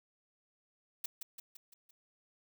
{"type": "noise with echo", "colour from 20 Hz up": "blue", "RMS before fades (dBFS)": -37, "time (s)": [1.04, 1.06], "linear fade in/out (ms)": 5, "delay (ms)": 170, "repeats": 5, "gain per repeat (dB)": -5, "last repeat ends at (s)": 1.91, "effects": []}